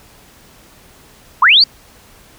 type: linear sweep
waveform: sine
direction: up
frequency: 908 to 4801 Hz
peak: -5 dBFS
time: 1.42-1.64 s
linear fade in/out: 5 ms
effects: pink hiss -45 dBFS RMS until 2.38 s